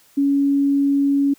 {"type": "tone", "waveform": "sine", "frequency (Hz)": 280, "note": "C#4", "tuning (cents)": 18, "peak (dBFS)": -14, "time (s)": [0.17, 1.34], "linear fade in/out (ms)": 10, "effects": ["white hiss -54 dBFS RMS until 1.38 s"]}